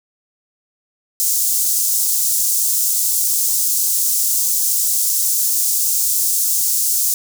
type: high-pass noise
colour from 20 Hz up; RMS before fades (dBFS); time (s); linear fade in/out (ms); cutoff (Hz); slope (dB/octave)
pink; -17; 1.2-7.14; 0; 6400; 24
effects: none